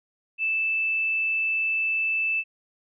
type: tone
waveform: sine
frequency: 2637 Hz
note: E7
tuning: in tune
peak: -22 dBFS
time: 0.38-2.44 s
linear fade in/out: 50 ms
effects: none